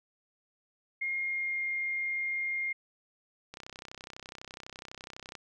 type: tone with pitch glide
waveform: sine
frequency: 2135 to 2123 Hz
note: C7 to C7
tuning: +34 to +25 cents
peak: -30 dBFS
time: 1.01-2.73 s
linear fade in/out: 10 ms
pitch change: -9 cents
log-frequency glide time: 1.17-1.64 s
type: click train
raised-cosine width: 0.2 ms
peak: -26 dBFS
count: 59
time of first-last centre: 3.54-5.353 s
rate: 32 Hz
effects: none